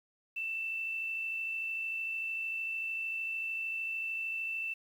sine tone with amplitude modulation, 2665 Hz, E7, 18 cents sharp, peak -32 dBFS, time 0.36-4.74 s, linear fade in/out 10 ms, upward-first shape sine, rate 53.3 Hz, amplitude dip 30%, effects 10-bit

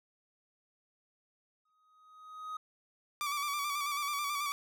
triangle tone with exponential growth, 1255 Hz, D#6, 15 cents sharp, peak -34 dBFS, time 1.65-2.57 s, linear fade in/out 5 ms, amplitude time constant 200 ms
sawtooth tone with vibrato, 1159 Hz, D6, 23 cents flat, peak -29 dBFS, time 3.21-4.52 s, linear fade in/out 0 ms, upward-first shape square, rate 9.2 Hz, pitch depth 39 cents each way
effects none

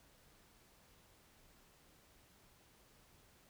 silence, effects pink hiss -67 dBFS RMS until 3.49 s

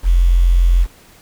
sine tone with quantisation, 43.65 Hz, F1, in tune, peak -8 dBFS, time 0.03-0.87 s, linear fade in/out 50 ms, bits 6, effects pink hiss -46 dBFS RMS until 1.21 s

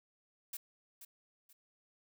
blue noise with echo, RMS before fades -42 dBFS, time 0.53-0.57 s, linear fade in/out 5 ms, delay 480 ms, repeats 2, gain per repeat -10 dB, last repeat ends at 1.53 s, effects none

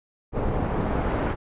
pink noise with low-pass filter sweep, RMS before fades -25 dBFS, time 0.32-1.36 s, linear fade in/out 50 ms, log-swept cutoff 760 to 1300 Hz, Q 0.73, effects resampled to 8000 Hz

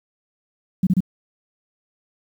sine tone bursts, 185 Hz, F#3, in tune, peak -13 dBFS, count 3, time 0.83-1.005 s, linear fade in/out 5 ms, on 39 ms, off 29 ms, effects 8-bit

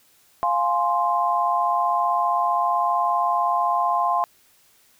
sine chord, F minor, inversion none, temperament equal with one note detuned, 698.5 / 834 / 1046.5 Hz, F5 / Ab5 / C6, 0 / +7 / 0 cents, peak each -23 / -25 / -21 dBFS, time 0.43-4.24 s, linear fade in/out 0 ms, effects white hiss -58 dBFS RMS until 4.99 s

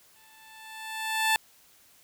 15% pulse tone with exponential growth, 880 Hz, A5, in tune, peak -14 dBFS, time 0.16-1.36 s, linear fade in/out 0 ms, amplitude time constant 260 ms, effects white hiss -59 dBFS RMS until 2.03 s

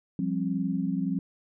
sine chord, F suspended second, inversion none, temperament equal with one note detuned, 174.61 / 196 / 266.7 Hz, F3 / G3 / C4, 0 / 0 / +33 cents, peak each -30 dBFS, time 0.19-1.19 s, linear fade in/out 2 ms, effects none

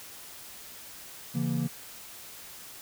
triangle chord, A# diminished, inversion first, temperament just, 139.85 / 167.82 / 233.1 Hz, C#3 / E3 / A#3, +16 / +31 / 0 cents, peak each -29 dBFS, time 1.34-1.68 s, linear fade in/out 20 ms, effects white hiss -46 dBFS RMS until 2.81 s

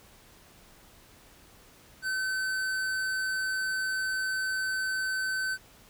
sine tone with tanh clipping, 1529 Hz, G6, 44 cents flat, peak -30 dBFS, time 2.02-5.58 s, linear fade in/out 50 ms, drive 17 dB, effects pink hiss -56 dBFS RMS until 5.89 s

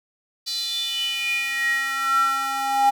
square tone with high-pass filter sweep, 270.7 Hz, C#4, 41 cents flat, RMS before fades -23 dBFS, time 0.46-2.91 s, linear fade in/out 20 ms, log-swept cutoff 4400 to 820 Hz, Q 8.7, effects none

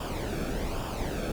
brown noise with flanger, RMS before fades -32 dBFS, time 0-1.32 s, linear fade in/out 5 ms, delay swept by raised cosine 0.48 to 1.03 ms, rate 1.2 Hz, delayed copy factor -0.65, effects none

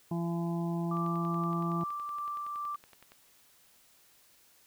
harmonic tone, 169.5 Hz, E3, 49 cents sharp, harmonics 1 / 2 / 4 / 5 / 6, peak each -31 / -37 / -43 / -45 / -47 dBFS, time 0.11-1.84 s, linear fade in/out 5 ms
sine tone with tremolo, 1174.7 Hz, D6, in tune, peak -33 dBFS, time 0.91-2.76 s, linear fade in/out 5 ms, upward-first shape triangle, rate 2.4 Hz, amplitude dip 25%
click train, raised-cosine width 0.3 ms, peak -37 dBFS, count 24, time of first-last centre 0.97-3.12 s, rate 10.7 Hz
effects white hiss -63 dBFS RMS until 4.66 s

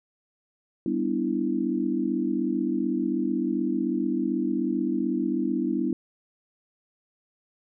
sine chord, E minor seventh, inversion first, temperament equal, 196 / 246.9 / 293.7 / 329.6 Hz, G3 / B3 / D4 / E4, 0 / 0 / 0 / 0 cents, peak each -31 / -28 / -29 / -28 dBFS, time 0.86-5.93 s, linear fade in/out 2 ms, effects none

